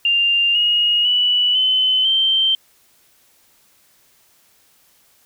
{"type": "tone with pitch steps", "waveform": "sine", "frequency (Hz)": [2794, 2874, 2957, 3042, 3129], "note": ["F7", "F7", "F#7", "F#7", "G7"], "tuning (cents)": [0, 49, -2, 47, -4], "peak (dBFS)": -13, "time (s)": [0.05, 2.55], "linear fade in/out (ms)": 2, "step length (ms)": 500, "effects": ["white hiss -56 dBFS RMS until 5.25 s"]}